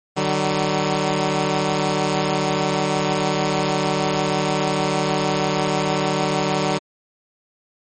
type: tone pair together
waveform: 10% pulse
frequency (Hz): 150.3 / 189.48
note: D3 / F#3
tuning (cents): +40 / +41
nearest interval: major third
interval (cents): 401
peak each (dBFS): -13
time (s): 0.16-6.79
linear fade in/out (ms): 20
effects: MP3 32 kbps